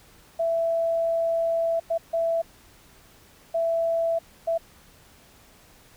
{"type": "tone bursts at uneven times", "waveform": "sine", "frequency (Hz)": 664, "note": "E5", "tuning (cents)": 12, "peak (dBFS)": -21, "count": 5, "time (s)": [[0.39, 1.8], [1.9, 1.98], [2.13, 2.42], [3.54, 4.19], [4.47, 4.58]], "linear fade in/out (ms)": 10, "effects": ["pink hiss -54 dBFS RMS until 5.96 s"]}